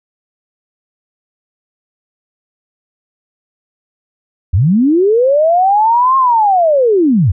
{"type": "linear two-way sweep", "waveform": "sine", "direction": "up then down", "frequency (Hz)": [74, 1078, 74], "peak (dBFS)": -7, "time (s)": [4.53, 7.32], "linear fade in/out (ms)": 10, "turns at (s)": 6.17, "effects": []}